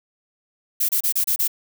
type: noise bursts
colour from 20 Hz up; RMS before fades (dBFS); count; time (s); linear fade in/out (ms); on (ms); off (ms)
violet; -20; 6; 0.8-1.479; 10; 89; 29
effects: none